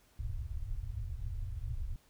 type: low-pass noise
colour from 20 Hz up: pink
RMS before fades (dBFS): -38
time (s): 0.19-1.96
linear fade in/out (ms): 2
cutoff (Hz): 120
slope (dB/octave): 96
effects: pink hiss -67 dBFS RMS until 2.09 s